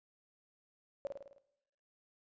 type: tone with echo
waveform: sine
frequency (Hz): 559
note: C#5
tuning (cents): +14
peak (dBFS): -34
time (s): 1.05-1.07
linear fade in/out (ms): 0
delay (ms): 52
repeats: 6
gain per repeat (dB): -4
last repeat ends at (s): 1.382
effects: noise-tail reverb RT60 0.9 s tail -21 dB re dry + resampled to 16000 Hz